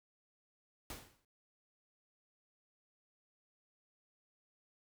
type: noise with exponential decay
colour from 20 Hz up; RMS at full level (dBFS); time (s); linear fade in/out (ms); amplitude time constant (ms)
pink; -43; 0.9-1.25; 2; 74
effects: none